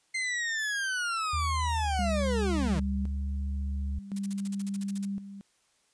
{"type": "linear sweep", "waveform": "40% pulse", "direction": "down", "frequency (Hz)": [2093, 138.59], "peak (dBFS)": -28, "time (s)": [0.14, 2.8], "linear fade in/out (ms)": 10}
{"type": "tone with pitch glide", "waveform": "sine", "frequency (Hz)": [78.8, 71.02], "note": ["D#2", "C#2"], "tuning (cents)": [23, 43], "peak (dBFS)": -29, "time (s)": [1.33, 3.99], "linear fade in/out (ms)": 5, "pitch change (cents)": -180, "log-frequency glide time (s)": [1.75, 2]}
{"type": "tone with tremolo", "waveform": "sine", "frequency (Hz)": 198.2, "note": "G3", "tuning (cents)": 19, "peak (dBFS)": -30, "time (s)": [1.99, 5.41], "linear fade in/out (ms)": 0, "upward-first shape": "square", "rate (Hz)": 0.47, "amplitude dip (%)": 70}
{"type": "noise bursts", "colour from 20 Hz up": "blue", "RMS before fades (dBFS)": -40, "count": 13, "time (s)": [4.16, 5.054], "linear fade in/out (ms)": 5, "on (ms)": 30, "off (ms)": 42}
{"effects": ["white hiss -69 dBFS RMS until 5.93 s", "resampled to 22050 Hz"]}